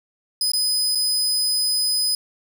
sawtooth tone with dropouts, 5010 Hz, D#8, 11 cents sharp, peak -16 dBFS, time 0.41-2.15 s, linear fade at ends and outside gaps 2 ms, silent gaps 0.518-0.534 / 0.95-0.954 s, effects none

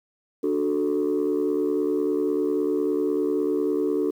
sine chord, D major, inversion none, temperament equal, 293.7 / 370 / 440 Hz, D4 / F#4 / A4, 0 / 0 / 0 cents, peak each -24 dBFS, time 0.43-4.11 s, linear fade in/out 10 ms, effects tanh soft clip ceiling -16 dBFS + 9-bit

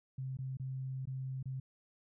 sine tone with dropouts, 131.7 Hz, C3, 12 cents sharp, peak -37 dBFS, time 0.18-1.6 s, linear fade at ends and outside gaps 5 ms, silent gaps 0.371-0.387 / 0.571-0.597 / 1.055-1.072 / 1.428-1.456 s, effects none

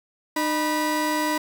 30% pulse tone pair together, 304.3 / 977.6 Hz, D#4 / B5, -38 / -18 cents, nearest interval octave + minor sixth, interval 2020 cents, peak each -22 dBFS, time 0.36-1.38 s, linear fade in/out 5 ms, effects none

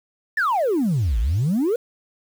sine exponential two-way sweep, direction down then up, 1840 to 50.4 to 504 Hz, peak -16 dBFS, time 0.37-1.76 s, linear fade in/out 5 ms, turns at 1.19 s, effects tanh soft clip ceiling -14 dBFS + 7-bit

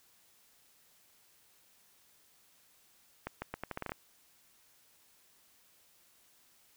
accelerating click train, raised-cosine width 0.5 ms, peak -22 dBFS, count 10, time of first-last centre 3.27-3.919 s, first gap 150 ms, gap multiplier 0.8, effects white hiss -66 dBFS RMS until 6.76 s

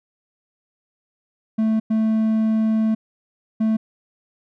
triangle tone bursts at uneven times, 220 Hz, A3, in tune, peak -14 dBFS, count 3, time 1.58-1.8 / 1.9-2.95 / 3.6-3.77 s, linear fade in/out 10 ms, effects none

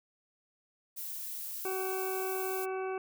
violet noise, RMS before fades -40 dBFS, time 0.96-2.66 s, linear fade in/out 20 ms
harmonic tone, 378.3 Hz, F#4, 38 cents sharp, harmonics 1 / 2 / 3 / 4 / 6 / 7, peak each -34 / -40 / -44 / -46 / -50 / -51 dBFS, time 1.65-2.98 s, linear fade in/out 2 ms
effects none

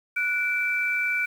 sine tone pair together, 1473.5 / 2329 Hz, F#6 / D7, -8 / -15 cents, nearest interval minor sixth, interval 793 cents, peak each -27 / -24 dBFS, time 0.16-1.26 s, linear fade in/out 10 ms, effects 8-bit

